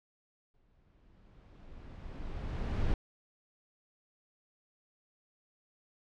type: noise with exponential growth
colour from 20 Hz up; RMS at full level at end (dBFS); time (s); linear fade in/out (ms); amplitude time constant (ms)
brown; -30; 0.54-2.94; 1; 520
effects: low-pass 4000 Hz 12 dB/octave